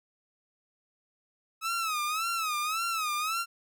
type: tone with vibrato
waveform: sawtooth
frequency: 1282 Hz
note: E6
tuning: 49 cents flat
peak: -25 dBFS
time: 1.61-3.46 s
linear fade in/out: 50 ms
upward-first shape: sine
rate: 1.8 Hz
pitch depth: 120 cents each way
effects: none